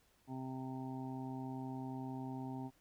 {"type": "harmonic tone", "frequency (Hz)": 130.81, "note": "C3", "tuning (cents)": 0, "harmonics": [1, 2, 3, 5, 6, 7], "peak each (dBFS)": [-46, -43, -54, -57, -52, -53], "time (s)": [0.27, 2.71], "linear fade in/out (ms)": 50, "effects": ["pink hiss -72 dBFS RMS until 2.8 s"]}